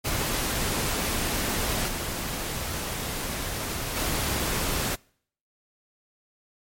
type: noise with level steps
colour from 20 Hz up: pink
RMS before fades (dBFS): -27 / -31 / -27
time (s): 0.04-4.96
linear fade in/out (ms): 20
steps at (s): 1.87 / 3.95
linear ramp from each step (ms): 20
effects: noise-tail reverb RT60 0.6 s tail -26 dB re dry + MP3 64 kbps